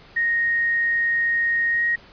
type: tone with pitch glide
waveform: sine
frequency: 1864.7 to 1880.9 Hz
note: A#6 to A#6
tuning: 0 to +15 cents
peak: -18 dBFS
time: 0.16-1.96 s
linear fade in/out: 10 ms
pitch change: +15 cents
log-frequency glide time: 1.7-1.83 s
effects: pink hiss -48 dBFS RMS until 2.12 s + resampled to 11025 Hz